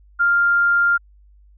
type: tone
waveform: sine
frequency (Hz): 1398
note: F6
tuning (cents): +1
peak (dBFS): -13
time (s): 0.19-0.98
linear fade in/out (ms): 20
effects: added 50 Hz sine -47 dBFS peak until 1.57 s